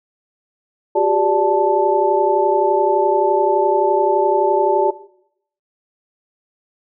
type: tone cluster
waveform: sine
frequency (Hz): 368.4 / 400.1 / 585 / 877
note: F#4 / G4 / D5 / A5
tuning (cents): -7 / +35 / -7 / -6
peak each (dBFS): -18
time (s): 0.95-4.91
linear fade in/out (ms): 10
effects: noise-tail reverb RT60 0.7 s tail -17 dB re dry